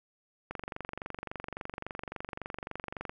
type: click train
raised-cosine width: 0.5 ms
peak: -22 dBFS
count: 62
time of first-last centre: 0.51-3.095 s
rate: 23.6 Hz
effects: none